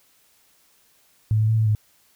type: tone with pitch steps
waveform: sine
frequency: 108.3 / 108.9 / 111.3 / 110.2 / 106.7 Hz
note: A2 / A2 / A2 / A2 / G#2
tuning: -27 / -17 / +20 / +3 / +47 cents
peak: -16 dBFS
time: 1.31-1.75 s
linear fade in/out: 0 ms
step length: 88 ms
effects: white hiss -60 dBFS RMS until 2.15 s